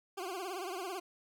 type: tone with vibrato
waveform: 20% pulse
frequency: 370 Hz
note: F#4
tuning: in tune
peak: -33 dBFS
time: 0.17-1 s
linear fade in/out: 10 ms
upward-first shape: triangle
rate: 18 Hz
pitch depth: 150 cents each way
effects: none